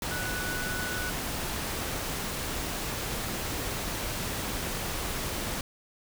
sine tone in noise, 1480 Hz, F#6, in tune, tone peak -34 dBFS, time 0.11-1.1 s, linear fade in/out 2 ms, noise pink, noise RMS -33 dBFS, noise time 0.02-5.61 s, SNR -4 dB, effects none

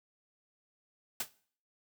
white noise with exponential decay, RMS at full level -29 dBFS, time 1.2-1.3 s, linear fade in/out 5 ms, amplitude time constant 20 ms, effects noise-tail reverb RT60 0.5 s tail -19 dB re dry + high-pass 100 Hz 12 dB/octave

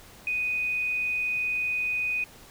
sine tone, 2489 Hz, D#7, in tune, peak -25 dBFS, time 0.27-2.24 s, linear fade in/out 2 ms, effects pink hiss -50 dBFS RMS until 2.5 s

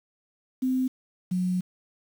sine tone pair in turn, 257.7 / 182.1 Hz, C4 / F#3, -26 / -27 cents, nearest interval tritone, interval 601 cents, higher first, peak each -22 / -23 dBFS, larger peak first, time 0.62-0.88 / 1.31-1.61 s, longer second, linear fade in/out 10 ms, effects 8-bit

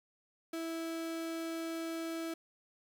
35% pulse tone, 328.3 Hz, E4, 7 cents flat, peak -35 dBFS, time 0.53-2.34 s, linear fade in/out 5 ms, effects 12-bit

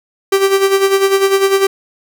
45% pulse tone with tremolo, 390.3 Hz, G4, 8 cents flat, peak -7 dBFS, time 0.32-1.67 s, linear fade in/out 5 ms, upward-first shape sine, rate 10 Hz, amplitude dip 65%, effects none

